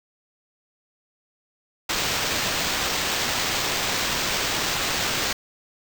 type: noise with sample-and-hold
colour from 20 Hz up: white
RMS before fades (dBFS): -25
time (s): 1.89-5.33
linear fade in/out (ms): 5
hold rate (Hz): 11025
effects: none